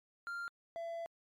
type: tone pair in turn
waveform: triangle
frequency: 1393 / 671.2 Hz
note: F6 / E5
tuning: -5 / +31 cents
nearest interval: octave + minor second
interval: 1264 cents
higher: first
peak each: -37 / -37 dBFS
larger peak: neither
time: 0.27-0.48 / 0.76-1.06 s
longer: second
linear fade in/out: 0 ms
effects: MP3 96 kbps